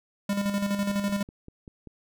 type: tone with tremolo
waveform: square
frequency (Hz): 201.1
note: G3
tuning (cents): +44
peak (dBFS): -24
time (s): 0.29-1.23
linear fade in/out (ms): 5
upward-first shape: square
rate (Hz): 12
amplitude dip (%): 50
type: click train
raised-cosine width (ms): 3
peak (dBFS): -30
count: 6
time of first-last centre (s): 0.9-1.873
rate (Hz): 5.14
effects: none